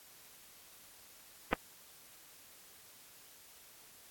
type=clicks; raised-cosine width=0.5 ms; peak=-13 dBFS; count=2; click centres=1.529 / 1.533 s; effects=white hiss -58 dBFS RMS until 4.1 s + AAC 64 kbps